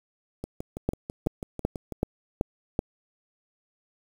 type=two click trains; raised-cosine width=2 ms; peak=-20 / -10 dBFS; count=10 / 6; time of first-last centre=0.44-1.923 / 0.89-2.791 s; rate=6.07 / 2.63 Hz; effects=7-bit